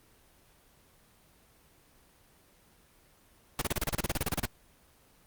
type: noise bursts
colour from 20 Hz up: pink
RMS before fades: -29 dBFS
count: 16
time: 3.59-4.454 s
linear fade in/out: 2 ms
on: 24 ms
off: 32 ms
effects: pink hiss -62 dBFS RMS until 5.26 s + Opus 24 kbps